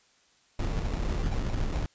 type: noise with sample-and-hold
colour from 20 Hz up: brown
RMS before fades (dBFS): -29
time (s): 0.59-1.86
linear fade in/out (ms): 0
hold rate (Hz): 1575
effects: white hiss -64 dBFS RMS until 1.94 s + resampled to 16000 Hz